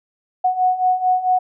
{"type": "beating tone pair", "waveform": "sine", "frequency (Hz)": [734, 738.5], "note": ["F#5", "F#5"], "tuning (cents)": [-14, -3], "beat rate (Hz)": 4.5, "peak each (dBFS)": [-20, -16], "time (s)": [0.44, 1.39], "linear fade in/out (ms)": 10, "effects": []}